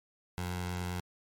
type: tone with notch filter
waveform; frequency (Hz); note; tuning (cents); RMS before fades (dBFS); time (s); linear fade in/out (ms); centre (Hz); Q
15% pulse; 89.5; F2; +43; -36; 0.38-1; 0; 290; 1.2
effects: MP3 64 kbps